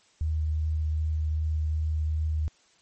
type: tone with vibrato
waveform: sine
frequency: 77.78 Hz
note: D#2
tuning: in tune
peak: -24 dBFS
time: 0.21-2.48 s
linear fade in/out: 0 ms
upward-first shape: triangle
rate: 2.6 Hz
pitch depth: 12 cents each way
effects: white hiss -62 dBFS RMS until 2.81 s + MP3 32 kbps